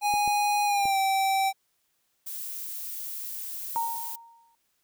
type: tone with pitch glide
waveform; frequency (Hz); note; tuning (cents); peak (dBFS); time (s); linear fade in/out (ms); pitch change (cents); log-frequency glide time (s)
square; 826 to 775.1; G#5 to G5; -10 to -20; -23; 0.01-1.53; 50; -110; 0.65-0.98
type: clicks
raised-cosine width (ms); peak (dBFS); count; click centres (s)
2; -26; 3; 0.139 / 0.277 / 0.855
type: noise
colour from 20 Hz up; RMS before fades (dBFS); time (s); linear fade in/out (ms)
violet; -36; 2.26-4.16; 10
type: tone with exponential decay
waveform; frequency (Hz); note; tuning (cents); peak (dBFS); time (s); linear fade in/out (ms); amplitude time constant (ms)
sine; 926; A#5; -12; -23; 3.76-4.55; 0; 170
effects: white hiss -73 dBFS RMS until 4.83 s